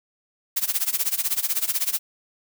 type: noise with tremolo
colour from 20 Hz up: blue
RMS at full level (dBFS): -21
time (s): 0.56-1.99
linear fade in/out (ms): 10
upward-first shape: sine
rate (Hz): 16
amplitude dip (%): 90
effects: none